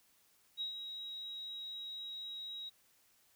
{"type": "tone with ADSR envelope", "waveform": "sine", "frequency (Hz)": 3826, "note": "A#7", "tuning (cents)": 44, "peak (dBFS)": -35, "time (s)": [0.57, 2.7], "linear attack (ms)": 39, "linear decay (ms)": 110, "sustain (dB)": -7, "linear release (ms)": 18, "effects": ["white hiss -70 dBFS RMS until 3.35 s"]}